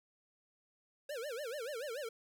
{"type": "tone with vibrato", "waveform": "square", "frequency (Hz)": 520, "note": "C5", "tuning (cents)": -11, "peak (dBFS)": -40, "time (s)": [1.09, 2.09], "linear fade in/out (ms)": 5, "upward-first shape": "sine", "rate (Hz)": 6.9, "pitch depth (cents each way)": 270, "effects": []}